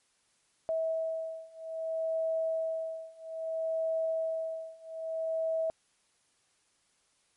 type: beating tone pair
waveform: sine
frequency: 647 / 647.61 Hz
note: E5 / E5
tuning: -32 / -31 cents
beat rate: 0.61 Hz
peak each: -34 / -33 dBFS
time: 0.69-5.7 s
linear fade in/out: 0 ms
effects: white hiss -71 dBFS RMS until 7.36 s + MP3 48 kbps